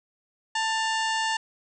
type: harmonic tone with a mistuned harmonic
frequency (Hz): 887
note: A5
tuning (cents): +14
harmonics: 1 / 2 / 3 / 4 / 5 / 6 / 7 / 8 / 9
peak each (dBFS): -27 / -29 / -32 / -39 / -37 / -41 / -42 / -42 / -41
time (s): 0.55-1.37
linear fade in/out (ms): 5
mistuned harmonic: 3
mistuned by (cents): +100
effects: none